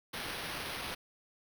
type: noise with sample-and-hold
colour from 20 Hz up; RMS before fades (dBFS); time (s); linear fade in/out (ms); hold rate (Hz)
blue; -40; 0.13-0.95; 10; 7350
effects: none